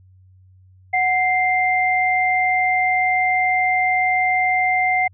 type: tone pair together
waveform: sine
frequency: 740 / 2093 Hz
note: F#5 / C7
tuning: 0 / 0 cents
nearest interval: octave + tritone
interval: 1800 cents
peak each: -18 dBFS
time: 0.93-5.08 s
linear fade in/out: 10 ms
effects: added 93 Hz sine -47 dBFS peak until 5.13 s